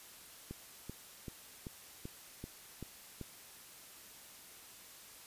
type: click train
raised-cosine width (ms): 3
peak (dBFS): -30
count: 8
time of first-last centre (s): 0.51-3.213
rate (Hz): 2.59
effects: white hiss -55 dBFS RMS until 5.26 s + resampled to 32000 Hz